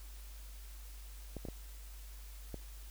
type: clicks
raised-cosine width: 2 ms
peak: -29 dBFS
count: 4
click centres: 1.367 / 1.452 / 1.486 / 2.543 s
effects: added 50 Hz sine -47 dBFS peak until 2.9 s + white hiss -58 dBFS RMS until 2.9 s